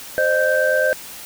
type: tone cluster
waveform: sine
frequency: 523 / 612 / 1563 Hz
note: C5 / D#5 / G6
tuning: -1 / -29 / -6 cents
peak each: -19 dBFS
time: 0.18-0.93 s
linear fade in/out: 0 ms
effects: white hiss -36 dBFS RMS until 1.25 s